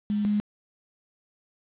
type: tone pair in turn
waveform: sine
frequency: 207.7 / 207.7 Hz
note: G#3 / G#3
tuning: 0 / 0 cents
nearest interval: unison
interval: 0 cents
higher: neither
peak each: -23 / -21 dBFS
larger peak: second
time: 0.1-0.25 / 0.25-0.4 s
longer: neither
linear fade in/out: 0 ms
effects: resampled to 8000 Hz + 8-bit